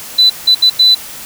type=tone bursts at uneven times; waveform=sine; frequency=3997 Hz; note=B7; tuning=20 cents sharp; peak=-4 dBFS; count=4; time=0.18-0.3 / 0.47-0.55 / 0.62-0.7 / 0.79-0.95 s; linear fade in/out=10 ms; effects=white hiss -29 dBFS RMS until 1.25 s